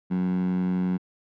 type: tone with high-pass filter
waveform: 15% pulse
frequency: 91.4 Hz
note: F#2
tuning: 21 cents flat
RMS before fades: -25 dBFS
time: 0.1-0.98 s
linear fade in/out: 20 ms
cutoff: 190 Hz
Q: 6
effects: low-pass 2000 Hz 12 dB/octave